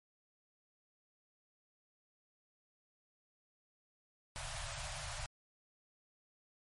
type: band-stop noise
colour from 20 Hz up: pink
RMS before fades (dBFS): -43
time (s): 4.36-5.26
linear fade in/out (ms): 0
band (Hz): 150 to 560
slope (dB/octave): 96
effects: MP3 48 kbps